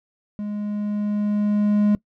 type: tone with level ramp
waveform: triangle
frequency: 207.7 Hz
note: G#3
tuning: in tune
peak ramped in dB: -24 to -12 dBFS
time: 0.39-1.95 s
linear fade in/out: 0 ms
effects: noise-tail reverb RT60 0.1 s tail -21 dB re dry